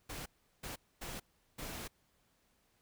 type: noise bursts at uneven times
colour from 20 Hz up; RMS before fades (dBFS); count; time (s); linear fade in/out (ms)
pink; -44; 4; 0.09-0.26 / 0.63-0.76 / 1.01-1.2 / 1.58-1.88; 10
effects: pink hiss -74 dBFS RMS until 2.81 s